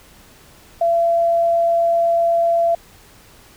sine tone, 677 Hz, E5, 46 cents sharp, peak -13 dBFS, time 0.81-2.75 s, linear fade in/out 5 ms, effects pink hiss -47 dBFS RMS until 3.56 s

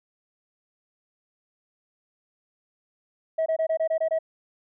sine tone bursts, 643 Hz, E5, 43 cents flat, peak -19 dBFS, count 8, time 3.38-4.189 s, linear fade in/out 10 ms, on 81 ms, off 23 ms, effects tanh soft clip ceiling -19 dBFS

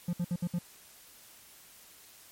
triangle tone bursts, 174.61 Hz, F3, in tune, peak -26 dBFS, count 5, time 0.08-0.588 s, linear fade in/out 5 ms, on 52 ms, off 62 ms, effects white hiss -55 dBFS RMS until 2.31 s + MP3 64 kbps

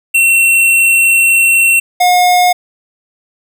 square tone pair in turn, 2716 / 719.4 Hz, F7 / F#5, -49 / -49 cents, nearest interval octave + major seventh, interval 2300 cents, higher first, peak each -7 dBFS, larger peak neither, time 0.14-1.8 / 2-2.53 s, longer first, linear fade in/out 10 ms, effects none

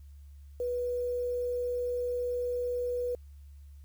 sine tone with quantisation, 490.1 Hz, B4, 13 cents flat, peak -29 dBFS, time 0.6-3.15 s, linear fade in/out 2 ms, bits 9, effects added 71 Hz sine -47 dBFS peak until 3.84 s + white hiss -72 dBFS RMS until 3.84 s

